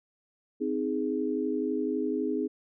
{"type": "chord", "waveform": "sine", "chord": "Ab major", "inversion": "first", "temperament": "just", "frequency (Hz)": [259.6, 311.5, 415.3], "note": ["C4", "Eb4", "Ab4"], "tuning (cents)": [-13, 2, 0], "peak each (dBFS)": -31, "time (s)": [0.6, 2.48], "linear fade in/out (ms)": 20, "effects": []}